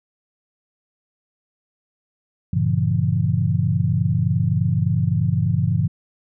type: chord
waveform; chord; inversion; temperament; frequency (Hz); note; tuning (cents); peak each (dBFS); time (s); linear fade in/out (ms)
sine; G diminished seventh; none; just; 98 / 117.6 / 141.12 / 169.34; G2 / Bb2 / Db3 / Fb3; 0 / +16 / +31 / +47; -22; 2.53-5.88; 5
effects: none